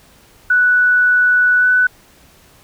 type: tone with pitch glide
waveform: sine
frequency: 1480 to 1494.6 Hz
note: F#6 to F#6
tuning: 0 to +17 cents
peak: -9 dBFS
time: 0.5-1.87 s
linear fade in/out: 5 ms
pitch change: +17 cents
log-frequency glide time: 1.59-1.66 s
effects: pink hiss -48 dBFS RMS until 2.63 s